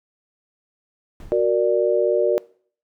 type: noise with exponential decay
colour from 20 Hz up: brown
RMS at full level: -37 dBFS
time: 1.2-1.76 s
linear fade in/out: 1 ms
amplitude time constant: 120 ms
type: chord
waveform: sine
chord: Gb augmented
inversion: none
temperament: equal with one note detuned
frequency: 370 / 466.2 / 590 Hz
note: Gb4 / Bb4 / D5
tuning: 0 / 0 / +8 cents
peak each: -20 dBFS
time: 1.32-2.38 s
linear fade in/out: 0 ms
effects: noise-tail reverb RT60 0.5 s tail -23 dB re dry